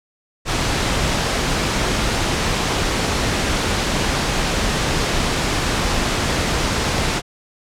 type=noise; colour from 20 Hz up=pink; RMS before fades=-19 dBFS; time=0.45-7.22 s; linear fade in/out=50 ms; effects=low-pass 7000 Hz 12 dB/octave